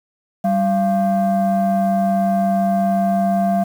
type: tone pair together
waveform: sine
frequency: 194.3 / 688.4 Hz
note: G3 / F5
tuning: -15 / -25 cents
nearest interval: octave + minor seventh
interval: 2190 cents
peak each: -15 dBFS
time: 0.44-3.64 s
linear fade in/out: 10 ms
effects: tanh soft clip ceiling -11 dBFS + 7-bit